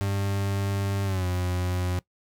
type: tone with pitch glide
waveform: 40% pulse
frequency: 99 to 90.26 Hz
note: G2 to F#2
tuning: +18 to -42 cents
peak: -24 dBFS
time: 0.01-1.99 s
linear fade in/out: 0 ms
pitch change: -160 cents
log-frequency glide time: 1.04-1.26 s
effects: noise-tail reverb RT60 0.1 s tail -20 dB re dry

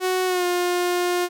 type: tone with pitch glide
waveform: sawtooth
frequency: 370 to 355.3 Hz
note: F#4 to F4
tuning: 0 to +30 cents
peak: -16 dBFS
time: 0-1.29 s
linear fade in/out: 50 ms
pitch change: -70 cents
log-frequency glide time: 0.26-0.45 s
effects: none

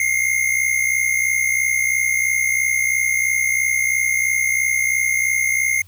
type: tone pair together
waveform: square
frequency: 2093 / 2156 Hz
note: C7 / C#7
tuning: 0 / -49 cents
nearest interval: minor second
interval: 51 cents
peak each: -20 dBFS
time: 0-5.82 s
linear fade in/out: 2 ms
effects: added 92 Hz sine -44 dBFS peak until 5.87 s + white hiss -55 dBFS RMS until 5.87 s

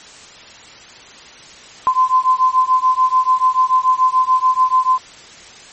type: beating tone pair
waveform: sine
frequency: 1025 / 1031.9 Hz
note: C6 / C6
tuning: -36 / -24 cents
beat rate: 6.9 Hz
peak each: -14 dBFS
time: 1.87-4.98 s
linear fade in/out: 0 ms
effects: white hiss -39 dBFS RMS until 5.72 s + MP3 32 kbps

